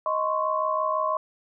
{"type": "tone cluster", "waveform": "sine", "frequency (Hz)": [626, 1037, 1103], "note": ["D#5", "C6", "C#6"], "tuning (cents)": [10, -16, -9], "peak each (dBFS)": -27, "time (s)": [0.06, 1.17], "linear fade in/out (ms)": 2, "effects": []}